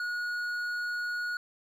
sine tone with hard clipping, 1451 Hz, F#6, 34 cents flat, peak -32 dBFS, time 0-1.37 s, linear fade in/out 2 ms, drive 6 dB, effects none

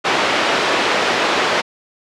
pink band-pass noise, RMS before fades -17 dBFS, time 0.04-1.62 s, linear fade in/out 20 ms, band 420 to 3600 Hz, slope 12 dB/octave, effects low-pass 8000 Hz 12 dB/octave

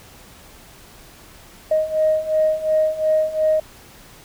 sine beating tone pair, 622.3 / 625.1 Hz, D#5 / D#5, 0 / +8 cents, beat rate 2.8 Hz, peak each -20 / -17 dBFS, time 1.71-3.6 s, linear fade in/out 5 ms, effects tanh soft clip ceiling -8 dBFS + pink hiss -45 dBFS RMS until 4.24 s

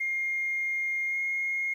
sine tone with pitch glide, 2126 to 2145 Hz, C7 to C7, +27 to +42 cents, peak -26 dBFS, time 0-1.74 s, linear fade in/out 10 ms, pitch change +15 cents, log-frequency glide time 1.07-1.17 s, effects tanh soft clip ceiling -22 dBFS + 10-bit

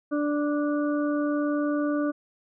harmonic tone, 293.7 Hz, D4, in tune, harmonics 1 / 2 / 4 / 5, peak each -24 / -30 / -36 / -38 dBFS, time 0.11-2.12 s, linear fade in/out 20 ms, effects none

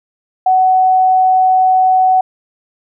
sine tone, 748 Hz, F#5, 19 cents sharp, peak -7 dBFS, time 0.46-2.21 s, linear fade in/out 5 ms, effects none

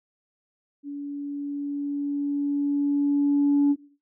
sine tone with level ramp, 285.6 Hz, D4, 48 cents flat, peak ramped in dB -31 to -14 dBFS, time 0.83-3.76 s, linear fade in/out 50 ms, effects noise-tail reverb RT60 0.4 s tail -17 dB re dry + tanh soft clip ceiling -14 dBFS

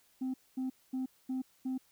sine tone bursts, 259.5 Hz, C4, 14 cents flat, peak -30 dBFS, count 5, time 0.21-1.78 s, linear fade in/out 10 ms, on 130 ms, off 230 ms, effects tanh soft clip ceiling -31 dBFS + white hiss -68 dBFS RMS until 1.91 s

